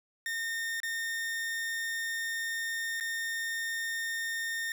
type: tone with dropouts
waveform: 40% pulse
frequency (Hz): 1827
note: A#6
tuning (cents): -35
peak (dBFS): -31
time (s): 0.26-4.72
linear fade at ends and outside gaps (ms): 1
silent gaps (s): 0.802-0.832 / 3-3.008
effects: none